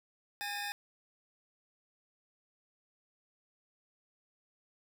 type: tone cluster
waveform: 25% pulse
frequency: 818 / 1807 / 2509 Hz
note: G#5 / A6 / D#7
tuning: -26 / +46 / +14 cents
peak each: -36 / -37 / -39 dBFS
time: 0.41-0.72 s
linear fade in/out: 0 ms
effects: none